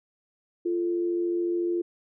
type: tone pair together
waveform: sine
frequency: 346.1 / 440 Hz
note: F4 / A4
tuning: -16 / 0 cents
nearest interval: major third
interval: 416 cents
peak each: -24 / -36 dBFS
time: 0.65-1.82 s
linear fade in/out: 10 ms
effects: none